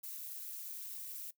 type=noise with amplitude modulation; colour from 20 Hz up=violet; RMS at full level=-41 dBFS; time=0.03-1.31 s; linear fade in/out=10 ms; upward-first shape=sine; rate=218 Hz; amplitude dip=95%; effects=noise-tail reverb RT60 0.1 s tail -18 dB re dry